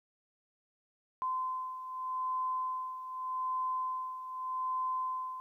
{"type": "beating tone pair", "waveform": "sine", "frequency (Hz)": [1028, 1028.83], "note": ["C6", "C6"], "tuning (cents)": [-31, -29], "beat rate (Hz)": 0.83, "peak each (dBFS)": [-40, -34], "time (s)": [1.22, 5.4], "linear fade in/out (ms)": 0, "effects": ["12-bit"]}